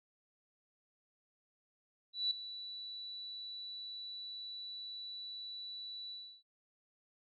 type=tone with ADSR envelope; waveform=sine; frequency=3951 Hz; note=B7; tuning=in tune; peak=-29 dBFS; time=2.13-6.43 s; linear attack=180 ms; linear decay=4 ms; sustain=-14 dB; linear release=320 ms; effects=none